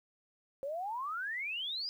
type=exponential sweep; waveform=sine; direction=up; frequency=531 to 5040 Hz; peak=-35 dBFS; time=0.63-1.89 s; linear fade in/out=0 ms; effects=11-bit